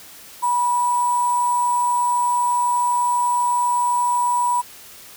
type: tone with sample-and-hold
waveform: sine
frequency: 976 Hz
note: B5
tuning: 21 cents flat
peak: -16 dBFS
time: 0.42-4.62 s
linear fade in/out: 20 ms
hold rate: 8820 Hz
effects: white hiss -42 dBFS RMS until 5.16 s

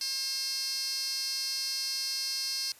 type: tone with high-pass filter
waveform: 15% pulse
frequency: 535 Hz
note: C5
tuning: 38 cents sharp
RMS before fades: -33 dBFS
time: 0.01-2.72 s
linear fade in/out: 2 ms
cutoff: 4400 Hz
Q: 4.4
effects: white hiss -56 dBFS RMS until 2.79 s + resampled to 32000 Hz

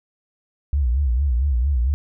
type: tone with vibrato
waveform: sine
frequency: 65.41 Hz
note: C2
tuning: in tune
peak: -16 dBFS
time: 0.73-1.94 s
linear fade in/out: 0 ms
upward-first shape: sine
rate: 4.4 Hz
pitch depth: 190 cents each way
effects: none

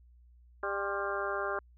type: harmonic tone with a mistuned harmonic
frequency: 199 Hz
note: G3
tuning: 26 cents sharp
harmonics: 2 / 3 / 4 / 5 / 6 / 7 / 8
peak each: -37 / -38 / -41 / -40 / -39 / -38 / -41 dBFS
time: 0.63-1.59 s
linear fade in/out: 2 ms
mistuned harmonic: 5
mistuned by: +110 cents
effects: added 60 Hz sine -56 dBFS peak until 1.77 s

